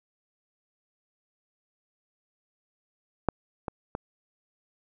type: clicks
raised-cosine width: 1 ms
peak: -8 / -17 / -17 dBFS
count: 3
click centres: 3.287 / 3.682 / 3.951 s
effects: none